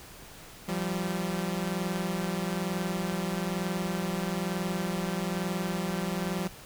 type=tone pair together; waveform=sawtooth; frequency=172.3 / 193.4 Hz; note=F3 / G3; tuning=-23 / -23 cents; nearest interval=major second; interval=200 cents; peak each=-28 dBFS; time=0.68-6.48 s; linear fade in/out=10 ms; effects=pink hiss -48 dBFS RMS until 6.65 s